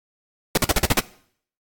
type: noise bursts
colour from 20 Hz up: pink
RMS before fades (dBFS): -17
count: 7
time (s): 0.55-0.995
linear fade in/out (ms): 2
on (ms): 25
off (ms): 45
effects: noise-tail reverb RT60 0.6 s tail -20 dB re dry + AAC 64 kbps